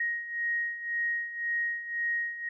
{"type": "beating tone pair", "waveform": "sine", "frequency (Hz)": [1877, 1878.9], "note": ["A#6", "A#6"], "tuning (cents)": [11, 13], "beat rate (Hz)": 1.9, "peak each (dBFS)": [-35, -30], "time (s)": [0, 2.49], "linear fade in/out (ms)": 5, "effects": []}